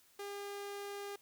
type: tone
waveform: sawtooth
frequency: 403.5 Hz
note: G#4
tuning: 50 cents flat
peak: -38 dBFS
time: 0.19-1.16 s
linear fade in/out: 5 ms
effects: white hiss -67 dBFS RMS until 1.21 s